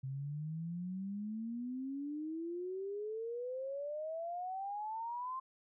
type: exponential sweep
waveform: sine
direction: up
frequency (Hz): 130.81 to 1058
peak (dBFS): -38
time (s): 0.03-5.4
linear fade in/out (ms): 10
effects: none